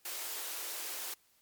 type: high-pass noise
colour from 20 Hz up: white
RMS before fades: -40 dBFS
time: 0.05-1.14 s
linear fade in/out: 5 ms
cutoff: 310 Hz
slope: 96 dB/octave
effects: white hiss -69 dBFS RMS until 1.41 s + MP3 96 kbps